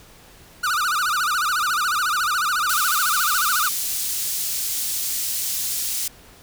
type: tone with vibrato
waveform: 45% pulse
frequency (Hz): 1329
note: E6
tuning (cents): +14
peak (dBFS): -19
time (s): 0.63-3.69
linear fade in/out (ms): 10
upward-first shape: sine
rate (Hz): 14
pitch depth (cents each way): 210
type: high-pass noise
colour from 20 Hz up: pink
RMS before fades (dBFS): -25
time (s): 2.69-6.08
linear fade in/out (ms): 5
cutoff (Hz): 5900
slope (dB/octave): 12
effects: pink hiss -48 dBFS RMS until 6.42 s